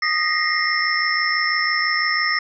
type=tone cluster; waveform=sine; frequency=1237 / 1861 / 1927 / 2102 / 5320 Hz; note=D#6 / A#6 / B6 / C7 / E8; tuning=-10 / -3 / -43 / +7 / +15 cents; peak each=-24 dBFS; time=0.02-2.39 s; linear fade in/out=5 ms; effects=none